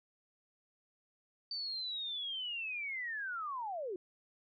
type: linear sweep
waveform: sine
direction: down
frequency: 4604 to 342.3 Hz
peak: -37 dBFS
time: 1.51-3.96 s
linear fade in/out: 2 ms
effects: none